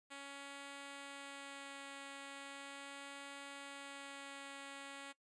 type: tone with vibrato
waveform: 5% pulse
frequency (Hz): 278.6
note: C#4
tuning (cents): +9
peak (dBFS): -37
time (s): 0.1-5.13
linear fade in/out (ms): 20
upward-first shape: sine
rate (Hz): 0.38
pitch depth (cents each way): 8
effects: noise-tail reverb RT60 0.1 s tail -19 dB re dry + resampled to 22050 Hz

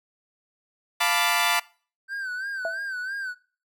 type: chord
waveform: 15% pulse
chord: B half-diminished seventh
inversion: second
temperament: equal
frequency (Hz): 698.5 / 880 / 987.8 / 1174.7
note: F5 / A5 / B5 / D6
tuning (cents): 0 / 0 / 0 / 0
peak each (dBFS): -20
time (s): 1-1.6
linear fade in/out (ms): 10
type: tone with vibrato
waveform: triangle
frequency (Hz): 1545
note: G6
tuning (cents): -26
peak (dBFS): -27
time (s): 2.08-3.35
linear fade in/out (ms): 50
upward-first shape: sine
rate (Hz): 3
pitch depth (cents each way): 87
type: tone with exponential decay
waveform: sine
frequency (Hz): 661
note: E5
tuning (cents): +5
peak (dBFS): -23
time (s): 2.65-2.87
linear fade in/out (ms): 1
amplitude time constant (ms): 47
effects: noise-tail reverb RT60 0.4 s tail -22 dB re dry

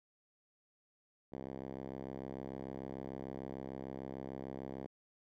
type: tone with band-pass filter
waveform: 5% pulse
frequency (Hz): 66.7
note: C2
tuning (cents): +34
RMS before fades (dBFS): -45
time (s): 1.32-4.87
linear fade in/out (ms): 10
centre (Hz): 270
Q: 0.66
effects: none

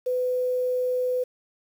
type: tone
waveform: sine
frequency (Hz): 502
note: B4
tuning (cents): +28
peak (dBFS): -22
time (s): 0.06-1.24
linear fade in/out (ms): 10
effects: 8-bit

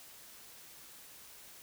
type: silence
effects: white hiss -54 dBFS RMS until 1.62 s

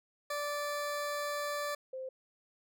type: tone pair in turn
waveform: 20% pulse / sine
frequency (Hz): 584 / 521.5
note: D5 / C5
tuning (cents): -10 / -6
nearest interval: major second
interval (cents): 196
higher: first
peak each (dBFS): -29 / -38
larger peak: first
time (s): 0.3-1.75 / 1.93-2.09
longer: first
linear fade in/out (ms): 5
effects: none

